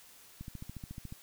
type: click train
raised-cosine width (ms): 5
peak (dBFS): -30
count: 11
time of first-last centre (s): 0.41-1.124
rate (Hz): 14
effects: white hiss -57 dBFS RMS until 1.22 s

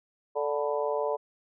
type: harmonic tone with a mistuned harmonic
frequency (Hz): 146.5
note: D3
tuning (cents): -4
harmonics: 3 / 4 / 5 / 6 / 7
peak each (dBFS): -30 / -30 / -37 / -37 / -35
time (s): 0.35-1.17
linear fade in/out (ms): 20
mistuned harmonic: 7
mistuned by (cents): -58
effects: none

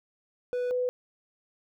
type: tone pair in turn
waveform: triangle / sine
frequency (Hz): 493.9 / 498.5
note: B4 / B4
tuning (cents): 0 / +16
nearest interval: unison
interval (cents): 16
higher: second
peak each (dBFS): -25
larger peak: neither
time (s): 0.53-0.71 / 0.71-0.89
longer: neither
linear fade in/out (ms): 0
effects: none

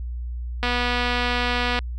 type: click train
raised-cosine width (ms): 0.3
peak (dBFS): -8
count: 284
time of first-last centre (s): 0.63-1.79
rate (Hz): 244
effects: added 60 Hz sine -27 dBFS peak until 1.98 s

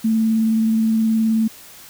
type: tone with vibrato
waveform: sine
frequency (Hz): 222.2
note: A3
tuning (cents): +17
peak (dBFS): -14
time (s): 0.04-1.48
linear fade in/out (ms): 10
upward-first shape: square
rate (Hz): 19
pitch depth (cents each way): 12
effects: white hiss -42 dBFS RMS until 1.89 s

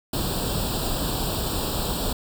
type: noise with comb filter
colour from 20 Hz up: pink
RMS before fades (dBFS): -26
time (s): 0.13-2.13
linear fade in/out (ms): 5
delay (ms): 0.24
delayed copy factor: +0.9
effects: none

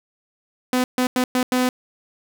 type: tone bursts at uneven times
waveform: sawtooth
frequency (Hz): 252.4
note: B3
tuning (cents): +38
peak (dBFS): -13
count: 5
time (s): 0.73-0.84 / 0.98-1.07 / 1.16-1.24 / 1.35-1.43 / 1.52-1.69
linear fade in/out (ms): 2
effects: none

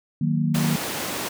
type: chord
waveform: sine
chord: D# minor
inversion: none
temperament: equal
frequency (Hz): 155.56 / 185 / 233.1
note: D#3 / F#3 / A#3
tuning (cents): 0 / 0 / 0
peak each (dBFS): -22 / -26 / -24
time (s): 0.21-0.76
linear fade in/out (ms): 5
type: high-pass noise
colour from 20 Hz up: pink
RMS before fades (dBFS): -29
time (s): 0.54-1.29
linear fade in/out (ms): 10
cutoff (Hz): 200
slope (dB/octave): 12
effects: none

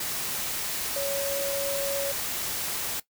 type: tone in noise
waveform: sine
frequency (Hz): 558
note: C#5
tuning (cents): +11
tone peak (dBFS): -28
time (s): 0.96-2.12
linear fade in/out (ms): 5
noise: white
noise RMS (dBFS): -31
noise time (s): 0-3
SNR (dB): 0
effects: noise-tail reverb RT60 0.1 s tail -17 dB re dry

